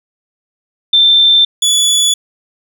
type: tone pair in turn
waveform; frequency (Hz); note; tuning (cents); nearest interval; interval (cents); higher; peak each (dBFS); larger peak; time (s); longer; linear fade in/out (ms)
sine / 25% pulse; 3564 / 3429; A7 / A7; +22 / -45; minor second; 67; first; -5 / -5; neither; 0.93-1.45 / 1.62-2.14; neither; 5
effects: none